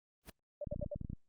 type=noise with exponential growth; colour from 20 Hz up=pink; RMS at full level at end=-42 dBFS; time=0.23-0.3 s; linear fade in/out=5 ms; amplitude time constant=15 ms
type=tone bursts; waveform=sine; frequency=587.3 Hz; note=D5; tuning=in tune; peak=-37 dBFS; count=4; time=0.61-0.948 s; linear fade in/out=5 ms; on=35 ms; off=66 ms
type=clicks; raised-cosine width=5 ms; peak=-29 dBFS; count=11; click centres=0.672 / 0.725 / 0.761 / 0.795 / 0.827 / 0.862 / 0.96 / 1.013 / 1.048 / 1.1 / 1.132 s
effects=Opus 32 kbps